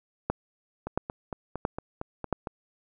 two click trains, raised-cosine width 1 ms, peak -11 / -19 dBFS, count 4 / 8, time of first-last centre 0.3-2.327 / 0.87-2.472 s, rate 1.48 / 4.37 Hz, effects none

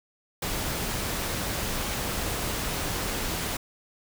pink noise, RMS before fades -30 dBFS, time 0.42-3.57 s, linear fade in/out 5 ms, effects none

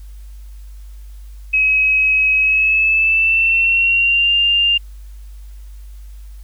sine tone with pitch glide, 2551 to 2798 Hz, D#7 to F7, +43 to +3 cents, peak -11 dBFS, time 1.53-4.78 s, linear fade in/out 10 ms, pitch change +160 cents, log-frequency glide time 2.4-4.33 s, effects added 50 Hz sine -32 dBFS peak until 6.43 s + white hiss -54 dBFS RMS until 6.43 s

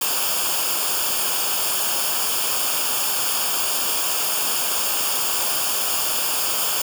white noise with comb filter, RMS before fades -22 dBFS, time 0.01-6.82 s, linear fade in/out 5 ms, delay 0.5 ms, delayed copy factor -0.75, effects none

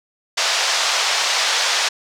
white band-pass noise, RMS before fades -19 dBFS, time 0.37-1.89 s, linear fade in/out 10 ms, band 570 to 6000 Hz, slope 24 dB/octave, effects none

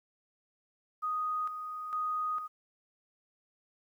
sine tone with tremolo, 1244.5 Hz, D#6, in tune, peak -30 dBFS, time 1.02-2.48 s, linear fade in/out 20 ms, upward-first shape square, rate 1.1 Hz, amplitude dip 55%, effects 11-bit

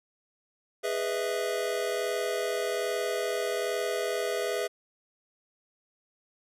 square chord, E major seventh, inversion first, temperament just, 412 / 494.4 / 618.1 / 659.3 Hz, G#4 / B4 / D#5 / E5, -14 / +2 / -12 / 0 cents, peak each -33 / -34 / -39 / -34 dBFS, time 0.83-4.68 s, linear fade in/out 20 ms, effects resampled to 32000 Hz

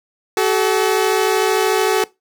sawtooth tone pair together, 378.3 / 431.6 Hz, F#4 / A4, +38 / -33 cents, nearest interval major second, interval 229 cents, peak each -13 dBFS, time 0.37-2.04 s, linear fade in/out 2 ms, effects noise-tail reverb RT60 0.2 s tail -20 dB re dry

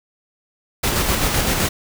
pink noise with tremolo, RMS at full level -18 dBFS, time 0.83-1.69 s, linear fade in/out 10 ms, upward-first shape square, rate 7.8 Hz, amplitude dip 30%, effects none

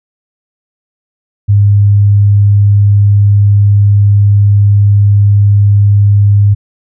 sine tone, 101.8 Hz, G#2, 34 cents flat, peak -3 dBFS, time 1.48-6.55 s, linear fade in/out 20 ms, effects none

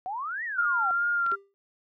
sine exponential two-way sweep, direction up then down, 717 to 1975.5 to 717 Hz, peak -30 dBFS, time 0.06-0.91 s, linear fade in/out 0 ms, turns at 0.44 s
sine tone with vibrato, 1396.9 Hz, F6, in tune, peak -23 dBFS, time 0.57-1.36 s, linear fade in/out 20 ms, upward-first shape sine, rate 2.4 Hz, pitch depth 28 cents each way
clicks, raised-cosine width 0.3 ms, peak -27 dBFS, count 2, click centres 1.264 / 1.316 s
triangle tone with exponential decay, 396.4 Hz, G4, 19 cents sharp, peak -33 dBFS, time 1.32-1.54 s, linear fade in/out 0 ms, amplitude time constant 47 ms
effects none

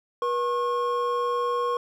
triangle tone pair together, 482.9 / 1084.1 Hz, B4 / C#6, -39 / -39 cents, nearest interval octave + major second, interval 1400 cents, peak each -24 dBFS, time 0.22-1.77 s, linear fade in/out 2 ms, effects none

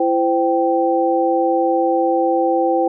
sine tone cluster, 336.8 / 516 / 780 Hz, E4 / C5 / G5, +37 / -24 / -9 cents, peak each -18 dBFS, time 0-2.88 s, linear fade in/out 5 ms, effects none

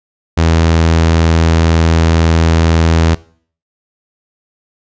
sawtooth tone, 82 Hz, E2, 9 cents flat, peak -4 dBFS, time 0.37-3.15 s, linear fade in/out 10 ms, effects noise-tail reverb RT60 0.5 s tail -21 dB re dry + resampled to 16000 Hz

